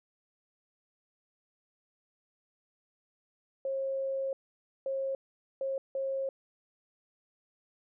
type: tone bursts at uneven times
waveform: sine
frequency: 539 Hz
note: C#5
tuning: 49 cents flat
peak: -30 dBFS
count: 4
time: 3.65-4.33 / 4.86-5.15 / 5.61-5.78 / 5.95-6.29 s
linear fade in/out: 2 ms
effects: none